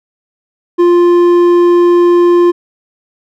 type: tone with hard clipping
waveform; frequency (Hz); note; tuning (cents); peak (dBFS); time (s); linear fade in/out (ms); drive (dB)
sine; 349.2; F4; 0; -6; 0.78-2.52; 20; 6
effects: none